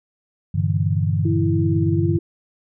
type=chord; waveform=sine; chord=E half-diminished seventh; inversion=first; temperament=equal; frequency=98 / 116.54 / 146.83 / 164.81 Hz; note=G2 / Bb2 / D3 / E3; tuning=0 / 0 / 0 / 0 cents; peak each=-20 / -26 / -22 / -24 dBFS; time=0.54-2.18 s; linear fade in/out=10 ms
type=tone with pitch glide; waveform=sine; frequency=329.6 to 338.7 Hz; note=E4 to E4; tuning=0 to +47 cents; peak=-21 dBFS; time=1.25-2.19 s; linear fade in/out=5 ms; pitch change=+47 cents; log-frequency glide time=1.85-2.07 s
effects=none